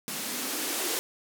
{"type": "noise with band-pass filter sweep", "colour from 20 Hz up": "violet", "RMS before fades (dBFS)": -32, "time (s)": [0.08, 0.99], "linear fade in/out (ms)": 0, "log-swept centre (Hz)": [200, 380], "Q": 4, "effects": []}